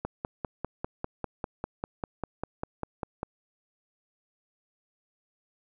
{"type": "click train", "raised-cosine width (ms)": 1, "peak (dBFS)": -17, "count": 17, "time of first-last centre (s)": [0.05, 3.231], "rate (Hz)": 5.03, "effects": []}